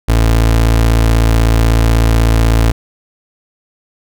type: tone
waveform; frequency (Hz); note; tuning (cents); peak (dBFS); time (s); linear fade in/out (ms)
30% pulse; 56.2; A1; +37; -5; 0.08-2.72; 10
effects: none